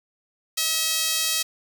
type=tone with high-pass filter; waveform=sawtooth; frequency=642 Hz; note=E5; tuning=46 cents flat; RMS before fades=-24 dBFS; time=0.57-1.43 s; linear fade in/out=10 ms; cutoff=3900 Hz; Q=0.94; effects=none